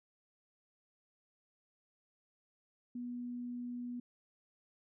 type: tone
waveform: sine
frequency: 243.8 Hz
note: B3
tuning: 22 cents flat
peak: -39 dBFS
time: 2.95-4 s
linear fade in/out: 5 ms
effects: none